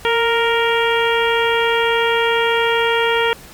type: harmonic tone with a mistuned harmonic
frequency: 466.2 Hz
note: A#4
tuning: in tune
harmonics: 1 / 2 / 3 / 4 / 5 / 6 / 7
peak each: -17 / -20 / -22 / -23 / -24 / -25 / -25 dBFS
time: 0.05-3.33 s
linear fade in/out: 0 ms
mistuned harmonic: 1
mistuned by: -25 cents
effects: pink hiss -40 dBFS RMS until 3.53 s + MP3 96 kbps